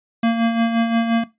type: tone with tremolo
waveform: square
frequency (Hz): 229.9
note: A#3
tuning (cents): -24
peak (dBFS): -14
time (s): 0.23-1.24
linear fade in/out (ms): 5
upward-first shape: sine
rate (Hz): 5.7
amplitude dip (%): 50
effects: noise-tail reverb RT60 0.2 s tail -17 dB re dry + resampled to 8000 Hz